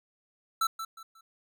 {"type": "tone with echo", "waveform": "square", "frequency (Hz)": 1328, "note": "E6", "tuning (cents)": 12, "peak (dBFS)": -25, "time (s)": [0.61, 0.67], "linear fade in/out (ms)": 5, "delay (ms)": 180, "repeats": 3, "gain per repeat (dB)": -10, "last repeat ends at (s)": 1.21, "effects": []}